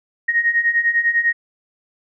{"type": "beating tone pair", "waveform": "sine", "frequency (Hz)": [1863, 1873], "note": ["A#6", "A#6"], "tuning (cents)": [-2, 8], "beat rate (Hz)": 10, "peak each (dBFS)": [-20, -16], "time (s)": [0.28, 1.33], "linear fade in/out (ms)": 10, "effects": []}